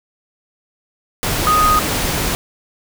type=tone in noise; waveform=sine; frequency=1244.5 Hz; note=D#6; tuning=in tune; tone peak=-11 dBFS; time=1.47-1.79 s; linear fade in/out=0 ms; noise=pink; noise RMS=-19 dBFS; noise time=1.23-2.35 s; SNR=+5 dB; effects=none